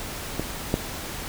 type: clicks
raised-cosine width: 2 ms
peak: -12 / -7 dBFS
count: 2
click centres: 0.396 / 0.741 s
effects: pink hiss -34 dBFS RMS until 1.28 s